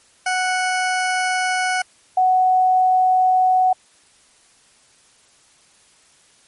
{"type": "tone pair in turn", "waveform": ["20% pulse", "sine"], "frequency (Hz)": [739, 742.5], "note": ["F#5", "F#5"], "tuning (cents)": [-2, 6], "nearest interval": "unison", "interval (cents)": 8, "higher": "second", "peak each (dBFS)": [-13, -12], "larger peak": "second", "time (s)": [[0.26, 1.82], [2.17, 3.73]], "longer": "neither", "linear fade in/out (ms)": 5, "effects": ["white hiss -54 dBFS RMS until 6.47 s", "MP3 48 kbps"]}